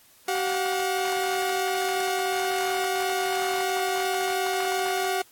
sawtooth tone pair together, 382.3 / 721.7 Hz, G4 / F#5, -43 / -43 cents, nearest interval major seventh, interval 1100 cents, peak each -23 dBFS, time 0.28-5.22 s, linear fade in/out 5 ms, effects white hiss -56 dBFS RMS until 5.31 s + AAC 64 kbps

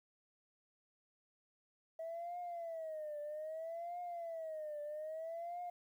sine tone with vibrato, 647 Hz, E5, 32 cents flat, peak -40 dBFS, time 1.99-5.7 s, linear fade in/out 5 ms, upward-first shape triangle, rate 0.62 Hz, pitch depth 170 cents each way, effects tanh soft clip ceiling -38 dBFS + 12-bit

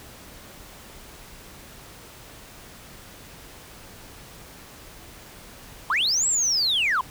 sine linear two-way sweep, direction up then down, 942 to 7830 to 942 Hz, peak -18 dBFS, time 5.9-7.01 s, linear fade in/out 2 ms, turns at 6.27 s, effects tanh soft clip ceiling -17 dBFS + pink hiss -45 dBFS RMS until 7.1 s

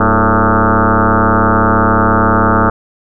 sine tone with frequency modulation, 562 Hz, C#5, 24 cents sharp, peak -7 dBFS, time 0-2.7 s, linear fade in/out 5 ms, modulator 109 Hz, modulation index 7.9, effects none

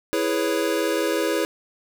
square chord, C# minor seventh, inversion first, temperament equal, 329.6 / 415.3 / 493.9 / 554.4 Hz, E4 / G#4 / B4 / C#5, 0 / 0 / 0 / 0 cents, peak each -26 / -27 / -28 / -28 dBFS, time 0.13-1.45 s, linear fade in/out 0 ms, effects none

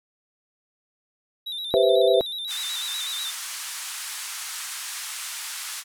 triangle tone with vibrato, 3725 Hz, A#7, 2 cents flat, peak -28 dBFS, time 1.46-3.31 s, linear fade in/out 10 ms, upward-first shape square, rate 8.1 Hz, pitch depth 66 cents each way
sine chord, C major seventh, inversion second, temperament equal, 392 / 493.9 / 523.3 / 659.3 Hz, G4 / B4 / C5 / E5, 0 / 0 / 0 / 0 cents, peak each -21 dBFS, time 1.74-2.21 s, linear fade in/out 0 ms
white band-pass noise, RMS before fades -34 dBFS, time 2.47-5.84 s, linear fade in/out 50 ms, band 990 to 11000 Hz, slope 24 dB/octave
effects none

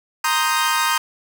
sawtooth chord, C minor seventh, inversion third, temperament equal, 932.3 / 1046.5 / 1244.5 / 1568 Hz, Bb5 / C6 / Eb6 / G6, 0 / 0 / 0 / 0 cents, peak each -18 / -21 / -18 / -20 dBFS, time 0.24-0.98 s, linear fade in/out 5 ms, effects none

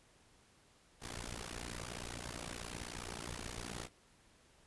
pink noise with amplitude modulation, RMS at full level -41 dBFS, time 1-3.89 s, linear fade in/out 50 ms, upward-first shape sine, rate 59 Hz, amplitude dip 95%, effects pink hiss -67 dBFS RMS until 4.66 s + resampled to 24000 Hz

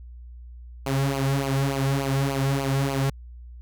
sawtooth tone with flanger, 136.8 Hz, C#3, 23 cents flat, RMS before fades -24 dBFS, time 0.86-3.1 s, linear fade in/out 5 ms, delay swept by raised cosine 0.54 to 3.34 ms, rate 3.4 Hz, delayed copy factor -0.75, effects added 60 Hz sine -39 dBFS peak until 3.61 s

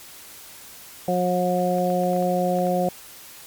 harmonic tone, 180 Hz, F#3, 47 cents flat, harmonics 1 / 2 / 3 / 4, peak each -24 / -28 / -23 / -24 dBFS, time 1.08-2.89 s, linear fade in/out 2 ms
clicks, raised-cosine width 0.5 ms, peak -27 dBFS, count 8, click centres 1.784 / 1.902 / 2.036 / 2.133 / 2.164 / 2.225 / 2.587 / 2.669 s
effects white hiss -43 dBFS RMS until 3.46 s + MP3 96 kbps

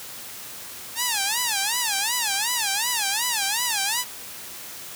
5% pulse tone with vibrato, 880 Hz, A5, in tune, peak -10 dBFS, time 0.95-4.05 s, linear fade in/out 50 ms, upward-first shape sine, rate 2.7 Hz, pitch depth 210 cents each way, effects white hiss -38 dBFS RMS until 4.95 s + high-pass 60 Hz 12 dB/octave

